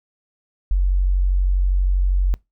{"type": "tone", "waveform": "sine", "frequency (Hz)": 46.25, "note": "F#1", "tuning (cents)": 0, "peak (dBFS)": -14, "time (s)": [0.71, 2.34], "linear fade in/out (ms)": 0, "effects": ["noise-tail reverb RT60 0.2 s tail -24 dB re dry"]}